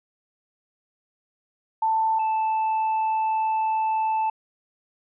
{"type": "tone pair in turn", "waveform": ["sine", "triangle"], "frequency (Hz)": [886, 878.4], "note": ["A5", "A5"], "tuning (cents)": [12, -3], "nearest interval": "unison", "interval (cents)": 15, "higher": "first", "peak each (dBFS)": -19, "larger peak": "neither", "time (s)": [[1.82, 2.19], [2.19, 4.3]], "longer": "second", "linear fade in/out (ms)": 5, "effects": ["resampled to 8000 Hz"]}